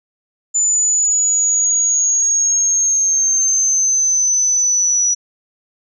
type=linear sweep; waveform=sine; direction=down; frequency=7040 to 5860 Hz; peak=-12 dBFS; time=0.54-5.15 s; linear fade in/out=20 ms; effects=none